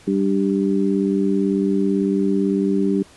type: harmonic tone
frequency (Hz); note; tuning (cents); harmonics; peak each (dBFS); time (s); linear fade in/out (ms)
98; G2; 0; 2 / 3 / 4; -19 / -21 / -22; 0.07-3.03; 10
effects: pink hiss -48 dBFS RMS until 3.16 s + resampled to 24000 Hz